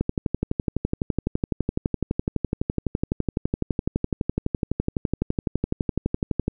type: click train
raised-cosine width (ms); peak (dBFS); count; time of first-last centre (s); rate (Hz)
3; -9; 78; 0.01-6.481; 11.9
effects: none